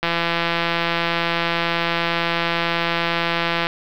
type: click train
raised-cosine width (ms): 0.3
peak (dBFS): -4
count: 616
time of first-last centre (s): 0.03-3.669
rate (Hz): 169
effects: low-pass 5000 Hz 12 dB/octave + 7-bit